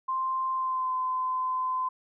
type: tone with pitch glide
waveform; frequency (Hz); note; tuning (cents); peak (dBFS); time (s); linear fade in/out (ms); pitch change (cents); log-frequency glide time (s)
sine; 1046.5 to 1026.1; C6 to C6; 0 to -34; -26; 0.08-1.89; 10; -34; 0.53-0.94
effects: none